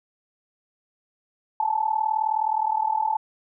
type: tone with amplitude modulation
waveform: sine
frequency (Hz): 872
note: A5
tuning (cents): -16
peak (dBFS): -17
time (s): 1.6-3.17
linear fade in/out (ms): 2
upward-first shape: sine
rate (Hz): 39.3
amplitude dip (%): 85
effects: none